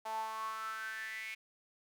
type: tone with high-pass filter sweep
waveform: sawtooth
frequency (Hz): 220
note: A3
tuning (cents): 0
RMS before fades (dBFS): -41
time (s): 0.05-1.35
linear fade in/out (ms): 10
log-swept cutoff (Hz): 790 to 2300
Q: 9.6
effects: none